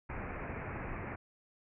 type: low-pass noise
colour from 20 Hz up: pink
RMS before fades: -41 dBFS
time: 0.09-1.16 s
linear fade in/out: 10 ms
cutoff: 2500 Hz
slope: 96 dB/octave
effects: none